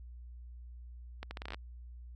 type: accelerating click train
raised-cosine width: 0.3 ms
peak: -25 dBFS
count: 10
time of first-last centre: 1.23-1.545 s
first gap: 80 ms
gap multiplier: 0.77
effects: added 60 Hz sine -46 dBFS peak until 2.15 s